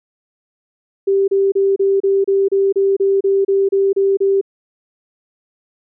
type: tone bursts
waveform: sine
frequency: 392 Hz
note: G4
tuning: in tune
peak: -11 dBFS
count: 14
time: 1.07-4.413 s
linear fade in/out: 10 ms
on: 210 ms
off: 31 ms
effects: none